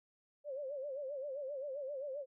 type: tone with vibrato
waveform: sine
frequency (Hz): 554.4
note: C#5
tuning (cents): 0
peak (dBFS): -39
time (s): 0.44-2.26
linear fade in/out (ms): 50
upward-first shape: sine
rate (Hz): 7.6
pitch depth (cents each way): 120
effects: none